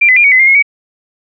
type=tone with pitch steps; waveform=sine; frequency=2373 / 2021 / 2405 / 2245 / 2032 / 2117 / 2164 / 2259 Hz; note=D7 / B6 / D7 / C#7 / B6 / C7 / C#7 / C#7; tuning=+17 / +39 / +41 / +21 / +49 / +20 / -42 / +32 cents; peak=-4 dBFS; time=0.01-0.626 s; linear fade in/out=10 ms; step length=77 ms; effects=none